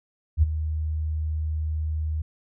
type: tone with ADSR envelope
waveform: sine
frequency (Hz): 77.78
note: D#2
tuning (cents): 0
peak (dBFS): -12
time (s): 0.37-2.22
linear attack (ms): 56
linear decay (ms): 19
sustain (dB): -12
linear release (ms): 6
effects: none